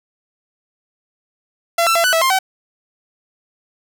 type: tone with pitch steps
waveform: sawtooth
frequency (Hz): 678 / 1338 / 675 / 1491 / 654 / 1057 / 761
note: E5 / E6 / E5 / F#6 / E5 / C6 / F#5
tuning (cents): +49 / +25 / +41 / +13 / -14 / +17 / +48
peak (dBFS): -9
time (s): 1.78-2.389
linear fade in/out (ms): 5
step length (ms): 87
effects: none